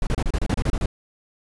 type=noise bursts; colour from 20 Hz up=brown; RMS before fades=-21 dBFS; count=11; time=0.02-0.859 s; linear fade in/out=2 ms; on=49 ms; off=30 ms; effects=resampled to 24000 Hz